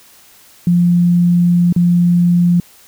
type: tone with dropouts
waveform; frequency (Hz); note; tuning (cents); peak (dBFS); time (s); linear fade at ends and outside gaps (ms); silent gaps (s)
sine; 174.61; F3; 0; -8; 0.67-2.6; 2; 1.726-1.762
effects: white hiss -45 dBFS RMS until 2.87 s